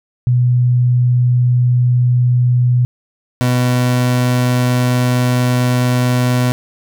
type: tone pair in turn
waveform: sine / 30% pulse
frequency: 123.47 / 124.47 Hz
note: B2 / B2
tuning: 0 / +14 cents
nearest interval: unison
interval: 14 cents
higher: second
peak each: -9 dBFS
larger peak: neither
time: 0.27-2.85 / 3.41-6.52 s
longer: second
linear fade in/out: 0 ms
effects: none